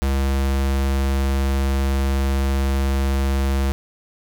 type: tone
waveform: square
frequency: 67.9 Hz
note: C#2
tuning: 35 cents flat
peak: -18 dBFS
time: 0.02-3.72 s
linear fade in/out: 0 ms
effects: none